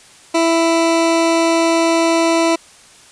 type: tone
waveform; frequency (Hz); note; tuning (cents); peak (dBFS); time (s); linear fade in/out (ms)
20% pulse; 331; E4; +7; -7; 0.34-2.56; 10
effects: white hiss -44 dBFS RMS until 3.11 s + resampled to 22050 Hz